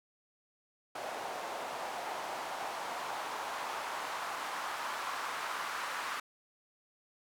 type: noise with band-pass filter sweep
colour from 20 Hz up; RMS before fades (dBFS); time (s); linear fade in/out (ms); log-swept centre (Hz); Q
white; -39; 0.95-6.2; 5; 690 to 1200; 2
effects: none